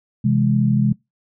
sine chord, C augmented, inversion none, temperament equal, 130.81 / 164.81 / 207.7 Hz, C3 / E3 / G#3, 0 / 0 / 0 cents, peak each -17 / -23 / -17 dBFS, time 0.24-0.93 s, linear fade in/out 10 ms, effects noise-tail reverb RT60 0.2 s tail -24 dB re dry

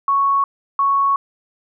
sine tone pair in turn, 1108.7 / 1108.7 Hz, C#6 / C#6, 0 / 0 cents, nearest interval unison, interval 0 cents, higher neither, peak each -13 dBFS, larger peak neither, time 0.08-0.44 / 0.79-1.16 s, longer second, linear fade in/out 2 ms, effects none

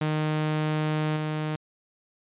sawtooth tone with level steps, 154 Hz, D#3, 17 cents flat, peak -20 / -23 dBFS, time 0.01-1.56 s, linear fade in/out 5 ms, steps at 1.16 s, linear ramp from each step 10 ms, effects resampled to 8000 Hz

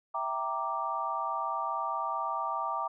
sine chord, E half-diminished seventh, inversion none, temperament equal, 659.3 / 784 / 932.3 / 1174.7 Hz, E5 / G5 / Bb5 / D6, 0 / 0 / 0 / 0 cents, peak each -39 / -37 / -35 / -33 dBFS, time 0.14-2.88 s, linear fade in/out 10 ms, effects none

